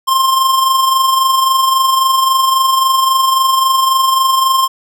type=tone with amplitude modulation; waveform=square; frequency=1057 Hz; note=C6; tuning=17 cents sharp; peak=-8 dBFS; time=0.07-4.68 s; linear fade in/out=20 ms; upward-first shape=sine; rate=23.7 Hz; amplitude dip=45%; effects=none